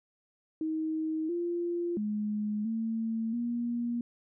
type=tone with pitch steps; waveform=sine; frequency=315.8 / 345.8 / 210.3 / 224.9 / 237.8 Hz; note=D#4 / F4 / G#3 / A3 / A#3; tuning=+26 / -17 / +22 / +38 / +35 cents; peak=-29 dBFS; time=0.61-4.01 s; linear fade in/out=2 ms; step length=680 ms; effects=none